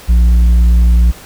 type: tone with tanh clipping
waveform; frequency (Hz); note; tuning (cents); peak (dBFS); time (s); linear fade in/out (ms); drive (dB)
sine; 58.8; A#1; +16; -6; 0.08-1.12; 20; 5
effects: pink hiss -35 dBFS RMS until 1.25 s